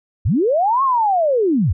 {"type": "linear two-way sweep", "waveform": "sine", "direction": "up then down", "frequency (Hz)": [64.1, 1108.7, 64.1], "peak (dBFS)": -13, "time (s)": [0.25, 1.73], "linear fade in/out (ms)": 10, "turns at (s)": 0.83, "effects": []}